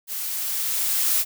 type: noise with level ramp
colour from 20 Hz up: blue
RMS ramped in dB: -30 to -20 dBFS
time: 0.07-1.25 s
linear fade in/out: 50 ms
effects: none